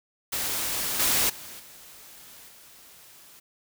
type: noise with level steps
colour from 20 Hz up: white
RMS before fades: -29 / -23 / -42 / -48 / -51 dBFS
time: 0.32-3.4 s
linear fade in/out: 10 ms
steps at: 0.99 / 1.29 / 1.59 / 2.48 s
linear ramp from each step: 10 ms
effects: none